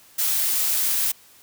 blue noise, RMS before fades -22 dBFS, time 0.18-1.12 s, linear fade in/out 10 ms, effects white hiss -52 dBFS RMS until 1.42 s

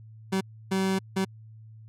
30% pulse tone bursts at uneven times, 191.1 Hz, G3, 44 cents flat, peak -21 dBFS, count 3, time 0.32-0.41 / 0.71-0.99 / 1.16-1.25 s, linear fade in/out 10 ms, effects added 110 Hz sine -45 dBFS peak until 1.88 s + low-pass 11000 Hz 12 dB/octave

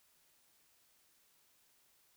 silence, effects white hiss -71 dBFS RMS until 2.16 s

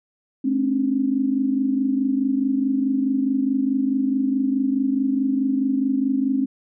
sine tone cluster, 216.5 / 266.7 / 291.4 Hz, A3 / C4 / D4, -28 / +33 / -13 cents, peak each -27 / -19 / -27 dBFS, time 0.44-6.46 s, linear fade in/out 10 ms, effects none

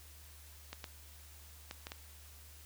clicks, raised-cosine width 0.2 ms, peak -25 dBFS, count 5, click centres 0.73 / 0.842 / 1.711 / 1.869 / 1.919 s, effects added 74 Hz sine -55 dBFS peak until 2.65 s + white hiss -58 dBFS RMS until 2.65 s

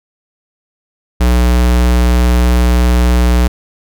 square tone, 60.8 Hz, B1, 26 cents flat, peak -8 dBFS, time 1.2-3.48 s, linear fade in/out 10 ms, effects none

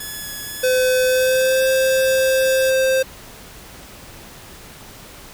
5% pulse tone with vibrato, 1699 Hz, G#6, 39 cents sharp, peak -18 dBFS, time 0-2.7 s, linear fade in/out 5 ms, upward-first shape square, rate 2.1 Hz, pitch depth 8 cents each way
square tone with pitch glide, 510 to 525.6 Hz, C5 to C5, -44 to +8 cents, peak -15 dBFS, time 0.63-3.03 s, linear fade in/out 10 ms, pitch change +52 cents, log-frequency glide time 1.05-1.65 s
effects pink hiss -40 dBFS RMS until 5.33 s

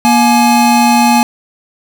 square tone pair together, 237.5 / 846.4 Hz, A#3 / G#5, +33 / +33 cents, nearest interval octave + minor seventh, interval 2200 cents, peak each -10 dBFS, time 0.05-1.23 s, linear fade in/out 0 ms, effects none

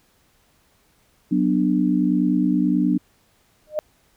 sine chord, B minor, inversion second, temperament just, 185.21 / 246.9 / 296.3 Hz, F#3 / B3 / D4, +2 / 0 / +15 cents, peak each -21 / -21 / -20 dBFS, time 1.31-2.98 s, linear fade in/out 10 ms
sine tone with exponential growth, 610 Hz, D#5, 34 cents flat, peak -16 dBFS, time 3.67-3.79 s, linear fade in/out 0 ms, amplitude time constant 25 ms
effects pink hiss -61 dBFS RMS until 4.16 s

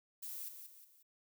violet noise with echo, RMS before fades -45 dBFS, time 0.22-0.49 s, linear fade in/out 10 ms, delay 180 ms, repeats 3, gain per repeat -7 dB, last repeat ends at 1.03 s, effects none

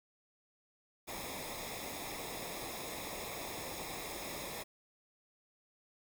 pink noise with comb filter, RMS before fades -43 dBFS, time 1.07-4.64 s, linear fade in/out 20 ms, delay 0.67 ms, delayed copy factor -0.7, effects none

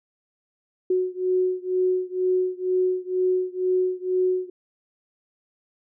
sine beating tone pair, 367.4 / 369.5 Hz, F#4 / F#4, -12 / -2 cents, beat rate 2.1 Hz, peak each -23 / -24 dBFS, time 0.9-4.5 s, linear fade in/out 5 ms, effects none

